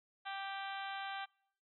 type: harmonic tone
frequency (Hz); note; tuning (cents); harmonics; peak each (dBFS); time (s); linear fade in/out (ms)
391.9; G4; 0; 2 / 3 / 4 / 5 / 6 / 7 / 8 / 9 / 10; -43 / -49 / -46 / -54 / -53 / -56 / -52 / -55 / -56; 0.25-1.26; 20
effects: noise-tail reverb RT60 0.7 s tail -26 dB re dry